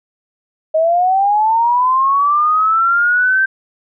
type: linear sweep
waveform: sine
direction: up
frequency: 624 to 1568 Hz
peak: -10 dBFS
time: 0.74-3.46 s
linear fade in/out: 10 ms
effects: none